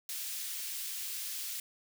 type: high-pass noise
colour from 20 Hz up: white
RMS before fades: -39 dBFS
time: 0.09-1.6 s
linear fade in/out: 2 ms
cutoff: 2500 Hz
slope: 12 dB/octave
effects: none